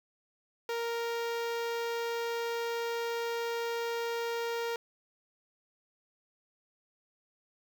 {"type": "tone with notch filter", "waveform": "sawtooth", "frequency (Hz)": 466.2, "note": "A#4", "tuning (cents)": 0, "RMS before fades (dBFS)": -34, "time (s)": [0.69, 4.76], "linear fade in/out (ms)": 2, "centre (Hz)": 9400, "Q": 0.89, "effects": ["11-bit"]}